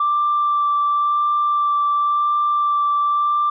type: tone with vibrato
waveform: sine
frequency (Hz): 1174.7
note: D6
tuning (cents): 0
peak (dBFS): -14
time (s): 0-3.5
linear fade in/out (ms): 5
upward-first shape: sine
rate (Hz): 0.94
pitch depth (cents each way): 10
effects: tanh soft clip ceiling -11 dBFS